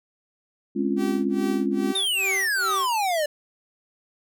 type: chord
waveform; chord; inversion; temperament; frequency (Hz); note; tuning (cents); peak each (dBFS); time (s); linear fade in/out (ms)
sine; Db major seventh; second; just; 207.9 / 259.9 / 277.2 / 346.5; Ab3 / C4 / Db4 / F4; +2 / -11 / 0 / -14; -26 / -29 / -26 / -27; 0.75-1.93; 20
type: tone with tremolo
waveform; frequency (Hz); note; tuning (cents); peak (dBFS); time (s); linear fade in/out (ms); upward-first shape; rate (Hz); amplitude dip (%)
sawtooth; 385.4; G4; -29; -25; 0.96-2.89; 50; sine; 2.4; 100
type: exponential sweep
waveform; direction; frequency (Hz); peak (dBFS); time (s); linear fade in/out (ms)
square; down; 3729 to 578; -22; 1.95-3.26; 5
effects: none